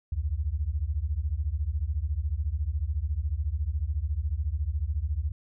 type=beating tone pair; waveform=sine; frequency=67.6 / 81.6 Hz; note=C#2 / E2; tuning=-43 / -17 cents; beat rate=14 Hz; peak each=-29 / -29 dBFS; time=0.12-5.32 s; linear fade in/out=5 ms; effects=none